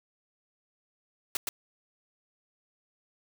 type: noise with echo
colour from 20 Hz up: white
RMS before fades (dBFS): -30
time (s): 1.35-1.37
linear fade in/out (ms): 2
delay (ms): 120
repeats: 1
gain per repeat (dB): -2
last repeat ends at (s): 1.49
effects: none